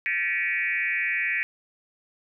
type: tone with frequency modulation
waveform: sine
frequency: 2093 Hz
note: C7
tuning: in tune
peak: -23 dBFS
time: 0.06-1.43 s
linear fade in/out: 0 ms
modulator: 176 Hz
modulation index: 2.1
effects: none